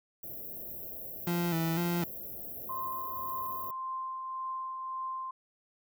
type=band-stop noise; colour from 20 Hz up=white; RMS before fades=-42 dBFS; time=0.23-3.71 s; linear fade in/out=5 ms; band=710 to 12000 Hz; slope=96 dB/octave
type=tone with vibrato; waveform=30% pulse; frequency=168.5 Hz; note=E3; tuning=38 cents sharp; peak=-26 dBFS; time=1.27-2.04 s; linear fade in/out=2 ms; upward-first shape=square; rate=2 Hz; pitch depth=47 cents each way
type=tone with tremolo; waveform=sine; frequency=1046.5 Hz; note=C6; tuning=in tune; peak=-33 dBFS; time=2.69-5.31 s; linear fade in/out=5 ms; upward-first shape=triangle; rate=1.8 Hz; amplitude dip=35%
effects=none